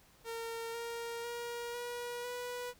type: tone with pitch steps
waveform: sawtooth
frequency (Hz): 458.7 / 466.4 / 474.3 / 482.3 / 490.5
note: A#4 / A#4 / A#4 / B4 / B4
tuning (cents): -28 / +1 / +30 / -41 / -12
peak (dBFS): -35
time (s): 0.24-2.74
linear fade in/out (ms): 50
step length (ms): 500
effects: pink hiss -64 dBFS RMS until 2.79 s